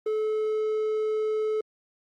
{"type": "tone", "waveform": "triangle", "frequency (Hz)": 432.2, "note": "A4", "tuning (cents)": -31, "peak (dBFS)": -22, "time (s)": [0.06, 1.61], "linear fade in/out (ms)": 5, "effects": ["Opus 24 kbps"]}